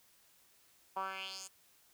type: tone with band-pass filter sweep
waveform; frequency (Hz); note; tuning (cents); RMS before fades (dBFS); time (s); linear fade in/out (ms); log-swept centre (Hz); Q
10% pulse; 191; G3; -45; -42; 0.96-1.48; 10; 900 to 8200; 3.4
effects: white hiss -67 dBFS RMS until 1.93 s